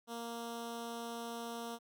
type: tone with notch filter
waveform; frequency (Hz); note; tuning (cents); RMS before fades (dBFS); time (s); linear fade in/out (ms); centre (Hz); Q
10% pulse; 233.1; A#3; 0; -43; 0.07-1.79; 50; 1800; 1.7
effects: none